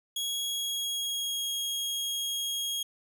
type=tone with pitch glide; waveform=sawtooth; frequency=3322 to 3276 Hz; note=G#7 to G#7; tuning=0 to -24 cents; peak=-27 dBFS; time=0.16-2.83 s; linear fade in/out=5 ms; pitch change=-24 cents; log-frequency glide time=0.42-1.5 s; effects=none